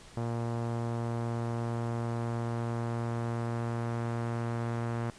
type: tone with low-pass filter sweep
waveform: sawtooth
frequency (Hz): 117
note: A#2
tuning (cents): +7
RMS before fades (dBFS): -33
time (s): 0.17-5.1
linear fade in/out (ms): 0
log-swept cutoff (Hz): 980 to 1500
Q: 1.1
effects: pink hiss -53 dBFS RMS until 5.18 s + resampled to 22050 Hz